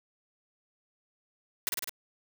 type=noise with echo; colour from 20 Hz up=white; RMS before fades=-29 dBFS; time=1.67-1.69 s; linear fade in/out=0 ms; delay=51 ms; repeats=4; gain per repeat=-2 dB; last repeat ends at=1.894 s; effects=none